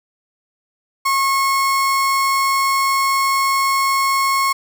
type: tone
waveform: 35% pulse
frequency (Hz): 1089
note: C#6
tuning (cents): -31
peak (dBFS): -13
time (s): 1.05-4.53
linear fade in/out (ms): 10
effects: none